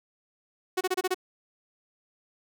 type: tone bursts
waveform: sawtooth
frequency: 370 Hz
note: F#4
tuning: in tune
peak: -20 dBFS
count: 6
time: 0.77-1.145 s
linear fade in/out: 10 ms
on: 40 ms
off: 27 ms
effects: none